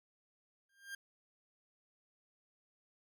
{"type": "tone with exponential growth", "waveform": "40% pulse", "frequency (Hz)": 1600, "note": "G6", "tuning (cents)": 35, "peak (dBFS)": -39, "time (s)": [0.69, 0.95], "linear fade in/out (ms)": 5, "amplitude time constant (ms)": 55, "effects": []}